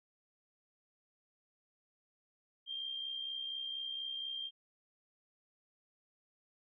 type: tone with amplitude modulation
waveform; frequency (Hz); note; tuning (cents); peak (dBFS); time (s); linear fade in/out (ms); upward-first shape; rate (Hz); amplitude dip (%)
sine; 3185; G7; +27; -36; 2.66-4.51; 50; sine; 64.2; 50
effects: none